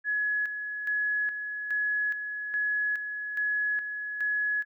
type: tone with tremolo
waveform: sine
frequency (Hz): 1690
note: G#6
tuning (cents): +30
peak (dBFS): -25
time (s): 0.04-4.65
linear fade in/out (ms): 50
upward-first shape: square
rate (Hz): 1.2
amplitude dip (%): 55
effects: none